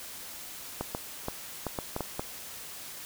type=clicks; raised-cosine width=1 ms; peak=-17 dBFS; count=8; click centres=0.81 / 0.949 / 1.284 / 1.667 / 1.788 / 1.964 / 2.007 / 2.195 s; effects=white hiss -43 dBFS RMS until 3.05 s